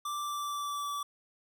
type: tone with pitch glide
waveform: square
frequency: 1174.7 to 1153.9 Hz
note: D6 to D6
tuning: 0 to -31 cents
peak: -34 dBFS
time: 0.05-1.03 s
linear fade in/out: 5 ms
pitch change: -31 cents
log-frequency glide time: 0.21-0.9 s
effects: none